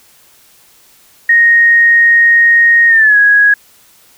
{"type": "tone with pitch glide", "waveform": "sine", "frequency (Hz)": [1864.7, 1661.3], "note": ["A#6", "G#6"], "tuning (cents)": [0, 0], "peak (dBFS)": -4, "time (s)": [1.29, 3.54], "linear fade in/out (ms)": 5, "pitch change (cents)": -200, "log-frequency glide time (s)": [2.88, 3.17], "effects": ["white hiss -46 dBFS RMS until 4.17 s"]}